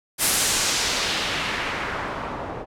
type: noise with low-pass filter sweep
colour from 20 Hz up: white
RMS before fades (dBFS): -25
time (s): 0.18-2.66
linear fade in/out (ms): 50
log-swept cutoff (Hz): 12000 to 670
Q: 1.1
effects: none